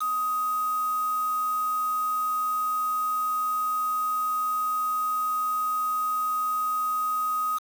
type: tone with quantisation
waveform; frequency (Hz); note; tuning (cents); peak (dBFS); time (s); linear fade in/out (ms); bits
sine; 1253; D#6; +12; -24; 0-7.59; 20; 6
effects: none